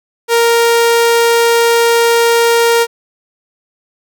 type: tone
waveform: sawtooth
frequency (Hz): 466.2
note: A#4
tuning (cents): 0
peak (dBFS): -4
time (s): 0.28-2.87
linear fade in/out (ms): 50
effects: none